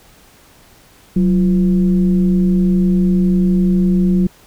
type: tone with frequency modulation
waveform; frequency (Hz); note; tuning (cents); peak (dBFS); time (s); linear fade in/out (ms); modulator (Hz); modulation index
sine; 185; F#3; 0; -10; 1.16-4.27; 5; 159; 0.53
effects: pink hiss -47 dBFS RMS until 4.46 s